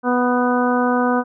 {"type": "harmonic tone with a mistuned harmonic", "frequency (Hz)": 246.9, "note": "B3", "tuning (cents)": 0, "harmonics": [1, 2, 3, 4, 5, 6], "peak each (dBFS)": [-18, -21, -23, -24, -25, -26], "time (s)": [0.03, 1.24], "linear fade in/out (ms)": 50, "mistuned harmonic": 6, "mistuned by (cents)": 17, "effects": []}